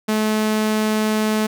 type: tone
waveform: sawtooth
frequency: 215.7 Hz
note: A3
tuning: 34 cents flat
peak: -13 dBFS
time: 0.08-1.47 s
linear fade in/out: 10 ms
effects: none